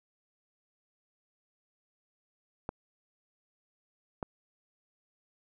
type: clicks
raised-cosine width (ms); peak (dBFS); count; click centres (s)
1; -20; 2; 2.691 / 4.228
effects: none